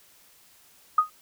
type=tone with exponential decay; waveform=sine; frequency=1244.5 Hz; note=D#6; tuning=in tune; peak=-12 dBFS; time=0.98-1.1 s; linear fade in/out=5 ms; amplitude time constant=25 ms; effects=white hiss -57 dBFS RMS until 1.21 s